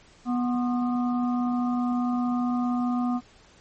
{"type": "harmonic tone with a mistuned harmonic", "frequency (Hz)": 245, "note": "B3", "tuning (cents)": -14, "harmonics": [1, 3, 4, 5], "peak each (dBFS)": [-23, -33, -40, -36], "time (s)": [0.25, 3.21], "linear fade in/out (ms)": 50, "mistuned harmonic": 4, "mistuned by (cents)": 140, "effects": ["pink hiss -55 dBFS RMS until 3.6 s", "MP3 32 kbps"]}